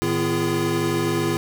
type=tone cluster; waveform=square; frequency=110.4 / 158 / 250.4 / 340.7 / 413.3 Hz; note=A2 / D#3 / B3 / F4 / G#4; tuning=+6 / +27 / +24 / -43 / -8 cents; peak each=-30 / -28 / -30 / -24 / -28 dBFS; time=0.02-1.37 s; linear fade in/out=0 ms; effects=none